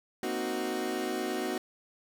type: chord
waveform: 30% pulse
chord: C half-diminished seventh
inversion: third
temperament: equal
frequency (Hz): 233.1 / 261.6 / 311.1 / 370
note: Bb3 / C4 / Eb4 / Gb4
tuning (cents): 0 / 0 / 0 / 0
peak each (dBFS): -36 / -35 / -35 / -31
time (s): 0.23-1.58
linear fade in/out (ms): 2
effects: none